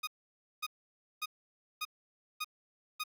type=tone bursts; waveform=15% pulse; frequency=1240 Hz; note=D#6; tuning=6 cents flat; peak=-28 dBFS; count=6; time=0.03-3.038 s; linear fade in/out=10 ms; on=43 ms; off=550 ms; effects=none